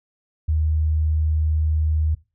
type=tone; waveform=sine; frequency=77.78 Hz; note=D#2; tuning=in tune; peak=-17 dBFS; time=0.48-2.15 s; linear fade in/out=10 ms; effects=noise-tail reverb RT60 0.3 s tail -20 dB re dry